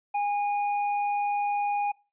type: tone with hard clipping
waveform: triangle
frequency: 819 Hz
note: G#5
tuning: 24 cents flat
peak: -26 dBFS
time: 0.14-1.92 s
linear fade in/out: 10 ms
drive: 10 dB
effects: noise-tail reverb RT60 0.3 s tail -23 dB re dry + resampled to 8000 Hz